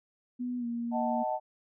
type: tone with pitch glide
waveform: sine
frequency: 246.9 to 235.3 Hz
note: B3 to A#3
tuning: 0 to +16 cents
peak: -31 dBFS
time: 0.39-1.24 s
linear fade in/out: 20 ms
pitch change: -84 cents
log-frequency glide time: 0.58-0.66 s
type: chord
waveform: sine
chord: D# diminished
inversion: none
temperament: equal with one note detuned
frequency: 622.3 / 746 / 880 Hz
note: D#5 / F#5 / A5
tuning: 0 / +14 / 0 cents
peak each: -33 dBFS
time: 0.91-1.4 s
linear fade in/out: 50 ms
effects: none